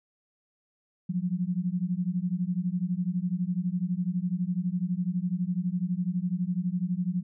sine beating tone pair, 173.4 / 185.4 Hz, F3 / F#3, -12 / +4 cents, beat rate 12 Hz, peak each -29 dBFS, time 1.09-7.23 s, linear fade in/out 10 ms, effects none

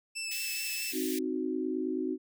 20% pulse tone with vibrato, 2637 Hz, E7, in tune, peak -29 dBFS, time 0.15-0.93 s, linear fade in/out 20 ms, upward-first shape sine, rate 4.7 Hz, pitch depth 16 cents each way
white high-pass noise, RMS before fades -39 dBFS, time 0.31-1.19 s, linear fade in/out 5 ms, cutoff 1700 Hz, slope 96 dB/octave
sine chord, C diminished, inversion none, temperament equal, 261.6 / 311.1 / 370 Hz, C4 / Eb4 / Gb4, 0 / 0 / 0 cents, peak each -34 dBFS, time 0.92-2.18 s, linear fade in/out 50 ms
effects none

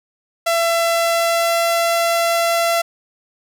sawtooth tone with pitch glide, 672 to 676.3 Hz, E5 to E5, +33 to +44 cents, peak -11 dBFS, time 0.46-2.82 s, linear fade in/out 10 ms, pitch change +11 cents, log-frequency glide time 0.86-1.91 s, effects none

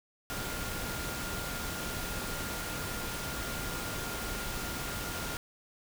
sine tone in noise, 1407 Hz, F6, 12 cents sharp, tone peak -43 dBFS, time 0.3-5.37 s, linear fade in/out 0 ms, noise pink, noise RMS -37 dBFS, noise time 0.3-5.37 s, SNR -9 dB, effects none

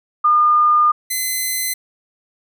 sine / 5% pulse tone pair in turn, 1213 / 2040 Hz, D#6 / C7, -44 / -44 cents, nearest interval major sixth, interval 900 cents, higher second, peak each -10 / -9 dBFS, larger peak second, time 0.24-0.92 / 1.1-1.74 s, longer first, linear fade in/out 10 ms, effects none

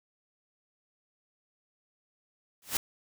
white noise with exponential growth, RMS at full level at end -24 dBFS, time 2.62-2.77 s, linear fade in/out 2 ms, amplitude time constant 31 ms, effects none

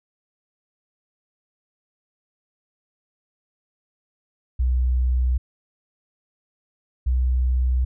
sine tone pair in turn, 62.6 / 63 Hz, B1 / B1, +24 / +35 cents, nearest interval unison, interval 11 cents, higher second, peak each -17 / -17 dBFS, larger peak neither, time 4.59-5.38 / 7.06-7.85 s, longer neither, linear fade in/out 10 ms, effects none

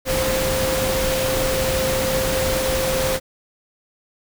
sine tone in noise, 523.3 Hz, C5, in tune, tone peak -21 dBFS, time 0.05-3.2 s, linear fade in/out 50 ms, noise pink, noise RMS -23 dBFS, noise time 0.05-3.2 s, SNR -1 dB, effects none

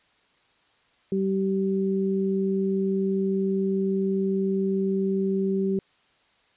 sine tone pair together, 193 / 386 Hz, G3 / G4, -27 / -27 cents, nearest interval octave, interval 1200 cents, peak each -24 / -25 dBFS, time 1.12-5.79 s, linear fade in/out 2 ms, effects white hiss -63 dBFS RMS until 6.56 s + resampled to 8000 Hz

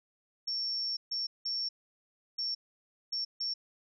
sine tone bursts at uneven times, 5460 Hz, F8, 40 cents flat, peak -31 dBFS, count 6, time 0.47-0.97 / 1.11-1.27 / 1.45-1.69 / 2.38-2.55 / 3.12-3.25 / 3.4-3.54 s, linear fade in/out 10 ms, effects none

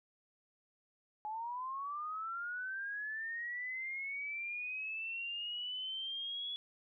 sine linear sweep, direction up, 840 to 3396 Hz, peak -38 dBFS, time 1.25-6.56 s, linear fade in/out 0 ms, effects none

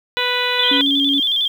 harmonic tone, 493.9 Hz, B4, in tune, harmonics 1 / 2 / 3 / 4 / 5 / 6 / 7 / 8, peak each -25 / -25 / -25 / -25 / -25 / -25 / -25 / -25 dBFS, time 0.17-0.81 s, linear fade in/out 0 ms
sine tone with vibrato, 3341 Hz, G#7, 10 cents sharp, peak -15 dBFS, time 0.59-1.48 s, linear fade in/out 5 ms, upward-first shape square, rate 11 Hz, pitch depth 69 cents each way
sine tone, 279 Hz, C#4, 11 cents sharp, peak -18 dBFS, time 0.71-1.2 s, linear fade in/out 5 ms
effects 7-bit

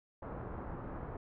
pink low-pass noise, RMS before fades -43 dBFS, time 0.22-1.17 s, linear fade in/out 5 ms, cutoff 1300 Hz, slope 24 dB/octave, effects none

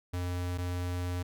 square tone pair in turn, 89.1 / 89.1 Hz, F2 / F2, +35 / +35 cents, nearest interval unison, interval 0 cents, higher neither, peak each -32 / -32 dBFS, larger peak neither, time 0.13-0.58 / 0.58-1.23 s, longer second, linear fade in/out 10 ms, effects none

